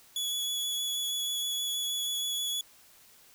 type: tone with vibrato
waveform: sawtooth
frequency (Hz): 3393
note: G#7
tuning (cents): +36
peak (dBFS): -27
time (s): 0.16-2.61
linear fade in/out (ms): 2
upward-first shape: square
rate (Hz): 6.3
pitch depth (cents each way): 8
effects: white hiss -58 dBFS RMS until 3.34 s